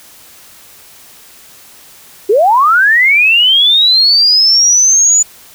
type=linear sweep; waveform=sine; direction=up; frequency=370.8 to 6990 Hz; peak=-5 dBFS; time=2.29-5.23 s; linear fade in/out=10 ms; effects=white hiss -39 dBFS RMS until 5.54 s